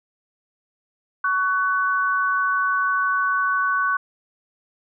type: tone pair together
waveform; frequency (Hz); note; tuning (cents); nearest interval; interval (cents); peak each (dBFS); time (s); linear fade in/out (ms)
sine; 1122 / 1497.7; C#6 / F#6; +21 / +21; perfect fourth; 500; -21; 1.24-3.97; 5
effects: none